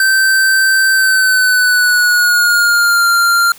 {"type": "tone with pitch glide", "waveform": "square", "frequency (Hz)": [1551, 1389.8], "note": ["G6", "F6"], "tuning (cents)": [-19, -9], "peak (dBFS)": -9, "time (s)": [0, 3.52], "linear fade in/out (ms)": 2, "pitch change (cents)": -190, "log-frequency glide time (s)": [0.92, 3.06], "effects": ["white hiss -39 dBFS RMS until 3.58 s"]}